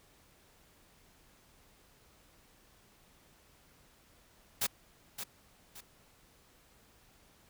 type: noise with echo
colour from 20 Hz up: white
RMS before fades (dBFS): -31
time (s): 4.61-4.67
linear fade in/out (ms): 10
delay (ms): 570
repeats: 2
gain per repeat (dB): -9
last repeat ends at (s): 5.81
effects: pink hiss -64 dBFS RMS until 7.49 s